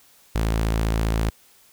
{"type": "tone", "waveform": "sawtooth", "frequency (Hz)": 55, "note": "A1", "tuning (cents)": 0, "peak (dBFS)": -16, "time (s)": [0.35, 1.3], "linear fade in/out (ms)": 5, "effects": ["white hiss -55 dBFS RMS until 1.72 s"]}